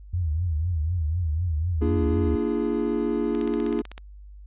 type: tone with vibrato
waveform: sine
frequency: 82.41 Hz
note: E2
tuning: in tune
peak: -22 dBFS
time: 0.13-2.36 s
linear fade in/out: 10 ms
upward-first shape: triangle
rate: 4 Hz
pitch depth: 200 cents each way
type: chord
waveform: triangle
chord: Bb dominant seventh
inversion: none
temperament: equal with one note detuned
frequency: 233.1 / 293.7 / 340.5 / 415.3 Hz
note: Bb3 / D4 / F4 / Ab4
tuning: 0 / 0 / -44 / 0 cents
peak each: -26 dBFS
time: 1.81-3.82 s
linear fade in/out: 10 ms
type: click train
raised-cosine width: 0.2 ms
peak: -21 dBFS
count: 11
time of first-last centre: 3.35-3.979 s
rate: 15.9 Hz
effects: added 50 Hz sine -41 dBFS peak until 4.46 s + resampled to 8000 Hz

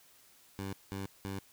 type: tone bursts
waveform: 15% pulse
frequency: 97.4 Hz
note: G2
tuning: 11 cents flat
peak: -31 dBFS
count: 3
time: 0.59-1.39 s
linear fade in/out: 0 ms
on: 140 ms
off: 190 ms
effects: white hiss -62 dBFS RMS until 1.52 s

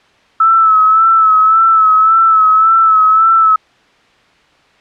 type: tone with vibrato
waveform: sine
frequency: 1307 Hz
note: E6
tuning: 15 cents flat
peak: -5 dBFS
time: 0.4-3.56 s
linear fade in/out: 5 ms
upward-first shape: sine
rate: 1.8 Hz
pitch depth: 40 cents each way
effects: white hiss -49 dBFS RMS until 4.8 s + low-pass 3000 Hz 12 dB/octave

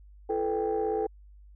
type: tone cluster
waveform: sine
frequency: 337.5 / 434.5 / 491.6 / 789 Hz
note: E4 / A4 / B4 / G5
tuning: +41 / -22 / -8 / +11 cents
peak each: -34 / -27 / -34 / -32 dBFS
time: 0.29-1.07 s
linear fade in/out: 10 ms
effects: tanh soft clip ceiling -19 dBFS + added 50 Hz sine -49 dBFS peak until 1.55 s

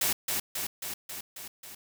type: noise with echo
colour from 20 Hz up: white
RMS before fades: -27 dBFS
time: 0.01-0.13 s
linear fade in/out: 5 ms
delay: 270 ms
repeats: 6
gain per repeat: -3 dB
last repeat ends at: 1.75 s
effects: none

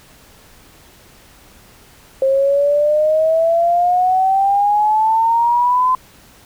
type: exponential sweep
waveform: sine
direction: up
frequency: 531 to 1029 Hz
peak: -11 dBFS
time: 2.22-5.95 s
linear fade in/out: 2 ms
effects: pink hiss -46 dBFS RMS until 6.45 s

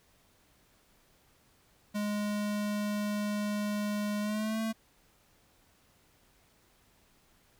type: tone with pitch glide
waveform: square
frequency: 207.7 to 222.6 Hz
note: G#3 to A3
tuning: 0 to +20 cents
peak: -31 dBFS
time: 1.94-4.73 s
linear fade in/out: 20 ms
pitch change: +120 cents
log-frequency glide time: 4.21-4.61 s
effects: pink hiss -66 dBFS RMS until 7.59 s

